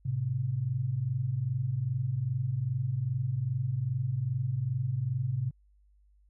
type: tone pair together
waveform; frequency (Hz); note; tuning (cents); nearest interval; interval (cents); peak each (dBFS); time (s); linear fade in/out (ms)
sine; 108.3 / 130.79; A2 / C3; -27 / 0; minor third; 327; -33 / -29; 0.05-5.51; 10
effects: added 50 Hz sine -60 dBFS peak until 6.29 s